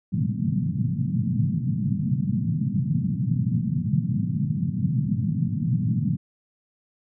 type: band-pass noise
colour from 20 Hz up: pink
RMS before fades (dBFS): -24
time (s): 0.12-6.17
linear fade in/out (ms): 10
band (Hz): 110 to 220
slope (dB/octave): 48
effects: none